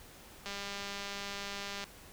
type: click train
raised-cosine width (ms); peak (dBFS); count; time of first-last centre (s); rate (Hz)
0.2; -23; 277; 0.46-1.84; 200
effects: pink hiss -54 dBFS RMS until 2.12 s